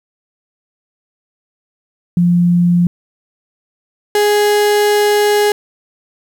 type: tone pair in turn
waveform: sine / 35% pulse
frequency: 174.61 / 415.3 Hz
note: F3 / G#4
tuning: 0 / 0 cents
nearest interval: octave + minor third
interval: 1500 cents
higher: second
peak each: -8 dBFS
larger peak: neither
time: 2.17-2.87 / 4.15-5.52 s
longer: second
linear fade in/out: 2 ms
effects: 8-bit